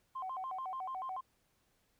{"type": "tone with vibrato", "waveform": "sine", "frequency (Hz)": 889, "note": "A5", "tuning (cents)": 18, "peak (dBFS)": -37, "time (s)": [0.15, 1.21], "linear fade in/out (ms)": 10, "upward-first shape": "square", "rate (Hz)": 6.9, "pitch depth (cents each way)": 290, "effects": ["tanh soft clip ceiling -33 dBFS", "pink hiss -75 dBFS RMS until 1.99 s"]}